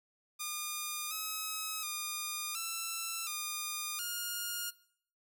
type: tone with pitch steps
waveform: 5% pulse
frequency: 1213 / 1279 / 1215 / 1336 / 1215 / 1422 Hz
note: D#6 / D#6 / D#6 / E6 / D#6 / F6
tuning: -44 / +47 / -42 / +23 / -42 / +31 cents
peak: -25 dBFS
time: 0.39-4.71 s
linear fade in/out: 20 ms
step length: 720 ms
effects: noise-tail reverb RT60 0.6 s tail -20 dB re dry